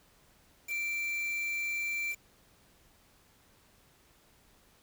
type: tone with quantisation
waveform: triangle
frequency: 2349 Hz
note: D7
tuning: in tune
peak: -30 dBFS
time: 0.67-2.16 s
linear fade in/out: 50 ms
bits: 7
effects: pink hiss -64 dBFS RMS until 4.82 s